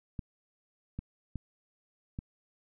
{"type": "clicks", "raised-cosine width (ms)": 5, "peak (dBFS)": -24, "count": 4, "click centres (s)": [0.192, 0.99, 1.357, 2.189], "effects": []}